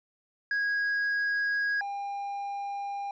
triangle tone pair in turn, 1649 / 802.4 Hz, G#6 / G5, -13 / +40 cents, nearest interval octave, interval 1247 cents, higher first, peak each -24 / -30 dBFS, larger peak first, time 0.51-1.81 / 1.81-3.11 s, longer neither, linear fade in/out 2 ms, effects resampled to 16000 Hz

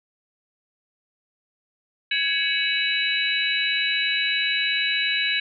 sine tone cluster, 1667 / 2246 / 2573 / 2940 / 3917 Hz, G#6 / C#7 / E7 / F#7 / B7, +6 / +22 / -43 / -12 / -15 cents, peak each -27 dBFS, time 2.11-5.4 s, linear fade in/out 5 ms, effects none

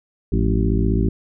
harmonic tone with a mistuned harmonic, 55 Hz, A1, in tune, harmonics 1 / 2 / 3 / 4 / 5 / 6 / 7, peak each -19 / -22 / -24 / -25 / -26 / -27 / -27 dBFS, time 0.32-1.09 s, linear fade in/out 5 ms, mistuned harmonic 3, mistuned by +130 cents, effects none

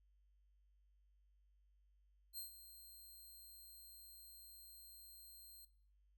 5% pulse tone with ADSR envelope, 4186 Hz, C8, in tune, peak -38 dBFS, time 2.33-5.65 s, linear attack 48 ms, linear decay 120 ms, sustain -13 dB, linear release 3 ms, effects noise-tail reverb RT60 0.5 s tail -18 dB re dry + added 50 Hz sine -70 dBFS peak until 6.17 s

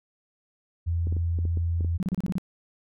sine tone, 84.5 Hz, E2, 43 cents sharp, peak -23 dBFS, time 0.86-1.98 s, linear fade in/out 20 ms
clicks, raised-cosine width 3 ms, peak -23 dBFS, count 10, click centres 1.071 / 1.125 / 1.167 / 1.388 / 1.453 / 1.573 / 1.808 / 1.847 / 2.13 / 2.283 s
sine tone bursts, 184.3 Hz, F#3, 7 cents flat, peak -23 dBFS, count 7, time 2-2.382 s, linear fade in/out 0 ms, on 28 ms, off 31 ms
effects none

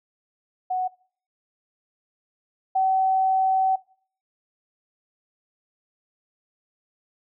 sine tone pair in turn, 740 / 761.2 Hz, F#5 / F#5, 0 / +49 cents, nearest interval unison, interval 49 cents, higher second, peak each -22 / -18 dBFS, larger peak second, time 0.7-0.88 / 2.75-3.76 s, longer second, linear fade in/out 10 ms, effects noise-tail reverb RT60 0.5 s tail -22 dB re dry

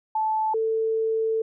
sine tone pair in turn, 872 / 444.9 Hz, A5 / A4, -16 / +19 cents, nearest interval octave, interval 1165 cents, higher first, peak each -21 dBFS, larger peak neither, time 0.15-0.54 / 0.54-1.42 s, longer second, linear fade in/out 5 ms, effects none

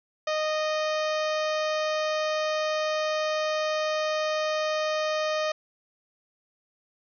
harmonic tone, 618 Hz, D#5, 12 cents flat, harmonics 1 / 2 / 3 / 4 / 5 / 6 / 7 / 8 / 9 / 10, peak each -26 / -32 / -36 / -38 / -40 / -42 / -43 / -44 / -45 / -46 dBFS, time 0.27-5.52 s, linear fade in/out 5 ms, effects none

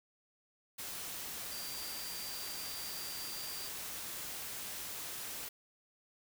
sine tone in noise, 4723 Hz, D8, 9 cents sharp, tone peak -46 dBFS, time 1.51-3.69 s, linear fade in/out 10 ms, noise white, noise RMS -43 dBFS, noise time 0.78-5.49 s, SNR -6 dB, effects none

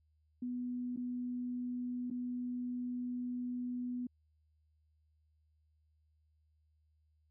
sine tone with dropouts, 246.9 Hz, B3, in tune, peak -36 dBFS, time 0.42-4.07 s, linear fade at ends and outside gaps 5 ms, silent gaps 0.963-0.972 / 2.102-2.11 s, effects added 77 Hz sine -70 dBFS peak until 7.3 s

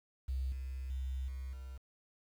sine tone with level steps, 65.41 Hz, C2, in tune, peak -33 / -38 / -35 / -39 / -43 dBFS, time 0.28-1.78 s, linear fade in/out 10 ms, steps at 0.52 / 0.9 / 1.28 / 1.53 s, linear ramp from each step 2 ms, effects 10-bit

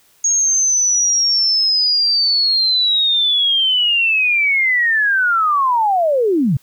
sine linear sweep, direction down, 6600 to 116.54 Hz, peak -12 dBFS, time 0.24-6.57 s, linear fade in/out 5 ms, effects white hiss -54 dBFS RMS until 6.62 s

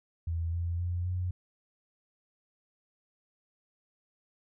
sine tone with pitch steps, 83.2 / 85.54 / 87.94 / 90.42 Hz, E2 / F2 / F2 / F#2, +17 / -35 / +13 / -39 cents, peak -29 dBFS, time 0.27-1.31 s, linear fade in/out 5 ms, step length 260 ms, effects none

